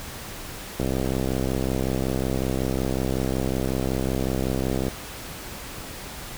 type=click train; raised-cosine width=2 ms; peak=-12 dBFS; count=268; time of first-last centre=0.8-4.883 s; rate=65.4 Hz; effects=pink hiss -37 dBFS RMS until 6.37 s